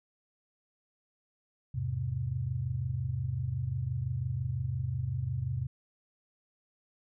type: chord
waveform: sine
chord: E augmented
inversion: none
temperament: just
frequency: 82.41 / 103.01 / 128.76 Hz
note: E2 / G#2 / B#2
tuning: 0 / -14 / -27 cents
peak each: -38 / -36 / -32 dBFS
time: 1.74-5.67 s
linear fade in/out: 10 ms
effects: none